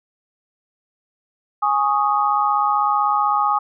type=chord; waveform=sine; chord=Ab suspended fourth; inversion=none; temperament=equal; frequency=830.6 / 1108.7 / 1244.5 Hz; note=Ab5 / Db6 / Eb6; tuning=0 / 0 / 0 cents; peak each=-19 / -22 / -19 dBFS; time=1.62-3.59 s; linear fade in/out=10 ms; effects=none